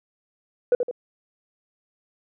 sine tone with echo, 490.7 Hz, B4, 11 cents flat, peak -12 dBFS, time 0.72-0.75 s, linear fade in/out 2 ms, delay 81 ms, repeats 2, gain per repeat -7 dB, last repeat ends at 0.912 s, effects tanh soft clip ceiling -12 dBFS

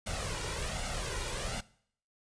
pink noise with flanger, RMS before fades -36 dBFS, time 0.06-1.61 s, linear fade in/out 10 ms, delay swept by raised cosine 1.4 to 2.13 ms, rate 1.3 Hz, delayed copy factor +0.65, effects noise-tail reverb RT60 0.6 s tail -20 dB re dry + resampled to 22050 Hz

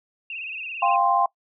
sine tone with vibrato, 2637 Hz, E7, in tune, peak -30 dBFS, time 0.3-0.96 s, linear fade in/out 2 ms, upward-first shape sine, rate 18 Hz, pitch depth 94 cents each way
sine chord, F suspended second, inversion none, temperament equal with one note detuned, 698.5 / 792.6 / 1046.5 Hz, F5 / G5 / C6, 0 / +19 / 0 cents, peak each -23 / -21 / -21 dBFS, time 0.82-1.26 s, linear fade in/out 5 ms
effects noise-tail reverb RT60 0.1 s tail -22 dB re dry

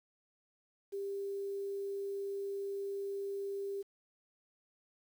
sine tone with quantisation, 396.8 Hz, G4, 21 cents sharp, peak -36 dBFS, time 0.92-3.83 s, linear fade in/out 20 ms, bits 10, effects none

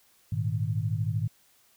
sine chord, Ab suspended second, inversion none, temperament just, 103.83 / 116.8 / 155.74 Hz, Ab2 / Bb2 / Eb3, 0 / +4 / +2 cents, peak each -29 / -30 / -32 dBFS, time 0.32-1.28 s, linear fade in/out 5 ms, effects white hiss -63 dBFS RMS until 1.76 s

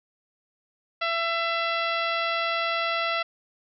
harmonic tone, 670 Hz, E5, 28 cents sharp, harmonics 1 / 2 / 3 / 4 / 5 / 6 / 7 / 8, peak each -30 / -28 / -31 / -32 / -35 / -38 / -41 / -47 dBFS, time 1.01-3.23 s, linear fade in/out 10 ms, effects none

